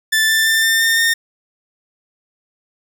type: tone with pitch steps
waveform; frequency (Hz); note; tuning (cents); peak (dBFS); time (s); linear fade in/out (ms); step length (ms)
sawtooth; 1760 / 1773.3 / 1786.6 / 1800.1 / 1813.7 / 1827.3; A6 / A6 / A6 / A6 / A#6 / A#6; 0 / +13 / +26 / +39 / -48 / -35; -9; 0.12-1.14; 10; 170
effects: 8-bit